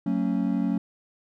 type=chord; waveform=triangle; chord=F# minor; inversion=none; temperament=equal with one note detuned; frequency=185 / 225.8 / 277.2 Hz; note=F#3 / A3 / C#4; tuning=0 / +45 / 0 cents; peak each=-25 dBFS; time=0.06-0.78 s; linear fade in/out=5 ms; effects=none